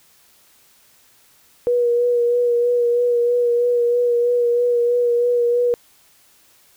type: tone with vibrato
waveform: sine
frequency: 481.2 Hz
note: B4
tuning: 45 cents flat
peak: -14 dBFS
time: 1.67-5.74 s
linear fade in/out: 0 ms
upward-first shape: sine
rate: 3.1 Hz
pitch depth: 22 cents each way
effects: white hiss -54 dBFS RMS until 6.76 s